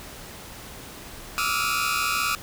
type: tone cluster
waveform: sawtooth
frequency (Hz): 1159 / 1276 / 1338 / 1412 / 2487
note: D6 / D#6 / E6 / F6 / D#7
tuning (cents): -23 / +43 / +25 / +19 / -1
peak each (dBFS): -26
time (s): 1.38-2.35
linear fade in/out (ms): 0
effects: pink hiss -41 dBFS RMS until 2.42 s